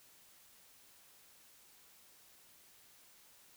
silence, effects white hiss -63 dBFS RMS until 3.56 s

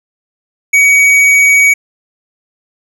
sine tone with tanh clipping, 2257 Hz, C#7, 31 cents sharp, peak -6 dBFS, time 0.73-1.74 s, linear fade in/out 10 ms, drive 11 dB, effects none

